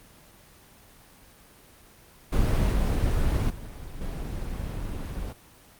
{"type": "noise with level steps", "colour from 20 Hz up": "brown", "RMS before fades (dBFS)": [-22, -24, -38, -32], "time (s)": [2.32, 5.33], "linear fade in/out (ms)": 10, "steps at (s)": [2.72, 3.5, 4.01], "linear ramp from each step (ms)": 2, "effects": ["pink hiss -53 dBFS RMS until 5.79 s", "Opus 24 kbps"]}